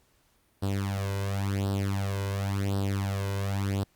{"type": "tone with flanger", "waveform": "sawtooth", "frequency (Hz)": 98.6, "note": "G2", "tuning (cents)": 11, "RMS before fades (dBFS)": -29, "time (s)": [0.62, 3.84], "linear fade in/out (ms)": 10, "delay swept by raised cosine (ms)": [0.22, 2.02], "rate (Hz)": 0.93, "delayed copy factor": 0.8, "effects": ["pink hiss -67 dBFS RMS until 3.95 s", "Opus 48 kbps"]}